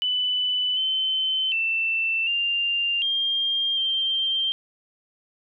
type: tone with pitch steps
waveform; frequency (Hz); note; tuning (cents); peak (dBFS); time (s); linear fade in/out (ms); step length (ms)
sine; 2992 / 3069 / 2671 / 2793 / 3205 / 3156; F#7 / G7 / E7 / F7 / G7 / G7; +19 / -37 / +22 / -1 / +38 / +11; -21; 0.02-4.52; 0; 750
effects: none